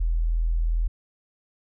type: tone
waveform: sine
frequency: 41.2 Hz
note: E1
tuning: in tune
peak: -20 dBFS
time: 0-0.88 s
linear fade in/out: 10 ms
effects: none